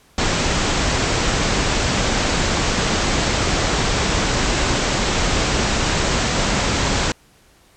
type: low-pass noise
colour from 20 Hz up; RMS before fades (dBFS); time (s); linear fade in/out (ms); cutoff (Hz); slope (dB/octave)
pink; -19; 0.18-7.12; 2; 7900; 96
effects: pink hiss -53 dBFS RMS until 7.76 s + low-pass 12000 Hz 12 dB/octave